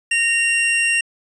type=tone pair together; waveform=square; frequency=1850 / 2761 Hz; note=A#6 / F7; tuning=-14 / -20 cents; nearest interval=perfect fifth; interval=694 cents; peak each=-22 / -17 dBFS; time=0.11-1.01 s; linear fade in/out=5 ms; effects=resampled to 22050 Hz